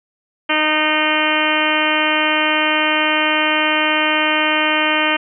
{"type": "harmonic tone with a mistuned harmonic", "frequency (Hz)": 307.9, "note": "D#4", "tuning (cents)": -18, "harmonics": [1, 2, 3, 4, 5, 6, 7, 8, 9, 10], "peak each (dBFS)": [-23, -23, -23, -23, -23, -23, -23, -23, -23, -23], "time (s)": [0.49, 5.17], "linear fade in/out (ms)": 10, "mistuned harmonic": 8, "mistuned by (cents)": -22, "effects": []}